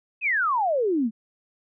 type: exponential sweep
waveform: sine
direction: down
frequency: 2637 to 207.7 Hz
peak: -20 dBFS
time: 0.21-1.11 s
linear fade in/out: 50 ms
effects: none